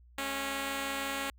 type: tone pair together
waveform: 5% pulse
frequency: 212.5 / 274.6 Hz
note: G#3 / C#4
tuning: +40 / -16 cents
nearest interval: major third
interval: 444 cents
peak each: -32 / -22 dBFS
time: 0.18-1.3 s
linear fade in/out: 2 ms
effects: added 60 Hz sine -55 dBFS peak until 1.38 s